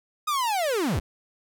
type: linear sweep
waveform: 45% pulse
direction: down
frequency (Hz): 1256 to 45.68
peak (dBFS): -23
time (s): 0.27-1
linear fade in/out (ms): 10
effects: none